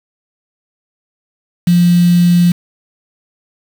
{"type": "tone with quantisation", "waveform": "sine", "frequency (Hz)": 174.61, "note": "F3", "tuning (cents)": 0, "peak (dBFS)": -6, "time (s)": [1.67, 2.52], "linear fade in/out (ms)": 5, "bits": 4, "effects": []}